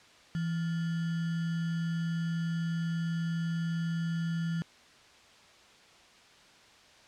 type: tone with sample-and-hold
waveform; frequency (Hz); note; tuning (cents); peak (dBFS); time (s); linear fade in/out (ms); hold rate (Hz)
sine; 166; E3; +12; -29; 0.35-4.62; 0; 1575
effects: white hiss -57 dBFS RMS until 7.07 s + low-pass 5000 Hz 12 dB/octave